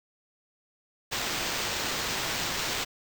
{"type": "noise with sample-and-hold", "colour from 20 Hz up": "violet", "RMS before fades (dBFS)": -31, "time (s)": [1.11, 2.85], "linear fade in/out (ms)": 20, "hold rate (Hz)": 11025, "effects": []}